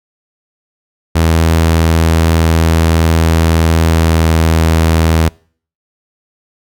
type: tone with pitch glide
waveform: sawtooth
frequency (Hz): 81.7 to 81.14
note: E2 to E2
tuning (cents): -15 to -27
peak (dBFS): -4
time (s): 1.15-5.29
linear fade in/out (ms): 10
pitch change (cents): -12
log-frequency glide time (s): 3.91-4.27
effects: noise-tail reverb RT60 0.5 s tail -26 dB re dry